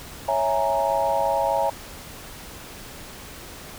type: chord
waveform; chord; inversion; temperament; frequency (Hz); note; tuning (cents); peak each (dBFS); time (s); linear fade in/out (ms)
sine; A# half-diminished seventh; first; equal; 554.4 / 659.3 / 830.6 / 932.3; C#5 / E5 / G#5 / A#5; 0 / 0 / 0 / 0; -25; 0.28-1.7; 5
effects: pink hiss -40 dBFS RMS until 3.78 s